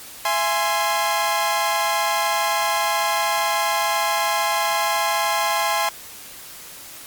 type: chord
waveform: sawtooth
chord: E augmented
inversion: none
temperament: equal with one note detuned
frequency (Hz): 670 / 830.6 / 1046.5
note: E5 / G#5 / B#5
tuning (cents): +28 / 0 / 0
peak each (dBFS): -22 / -19 / -19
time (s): 0.25-5.89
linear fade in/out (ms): 2
effects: white hiss -39 dBFS RMS until 7.06 s + Opus 48 kbps